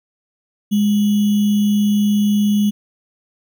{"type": "tone with sample-and-hold", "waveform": "sine", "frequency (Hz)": 206.6, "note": "G#3", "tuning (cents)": -9, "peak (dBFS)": -12, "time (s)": [0.71, 2.71], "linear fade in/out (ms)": 20, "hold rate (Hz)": 3150, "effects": []}